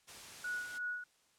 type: noise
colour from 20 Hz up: white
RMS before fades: -50 dBFS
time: 0.07-0.79 s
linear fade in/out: 20 ms
type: tone with tremolo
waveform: sine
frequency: 1463 Hz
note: F#6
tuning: 20 cents flat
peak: -35 dBFS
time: 0.44-1.04 s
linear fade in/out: 5 ms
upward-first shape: sine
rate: 2.9 Hz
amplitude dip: 65%
effects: white hiss -71 dBFS RMS until 1.38 s + low-pass 9000 Hz 12 dB/octave